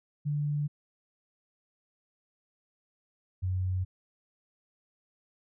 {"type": "tone pair in turn", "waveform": "sine", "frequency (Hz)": [146.83, 92.5], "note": ["D3", "F#2"], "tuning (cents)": [0, 0], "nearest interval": "minor sixth", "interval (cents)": 800, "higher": "first", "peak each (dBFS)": -27, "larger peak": "neither", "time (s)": [[0.25, 0.68], [3.42, 3.85]], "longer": "neither", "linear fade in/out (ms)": 20, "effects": []}